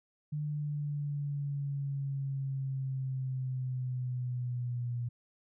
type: exponential sweep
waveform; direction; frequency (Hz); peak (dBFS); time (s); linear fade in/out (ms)
sine; down; 150 to 120; -32; 0.32-5.09; 10
effects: none